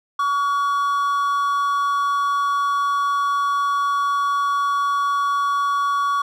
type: tone pair together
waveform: triangle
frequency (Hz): 1131 / 1423.5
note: C#6 / F6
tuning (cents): +34 / +33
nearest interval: major third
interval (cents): 399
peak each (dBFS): -16 / -27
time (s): 0.19-6.22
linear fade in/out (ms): 5
effects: none